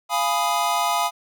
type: chord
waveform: square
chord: F half-diminished seventh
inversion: none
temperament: equal with one note detuned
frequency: 694.8 / 830.6 / 987.8 / 1244.5 Hz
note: F5 / Ab5 / Cb6 / Eb6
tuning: -9 / 0 / 0 / 0 cents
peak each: -26 dBFS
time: 0.09-1.11 s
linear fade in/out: 50 ms
effects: none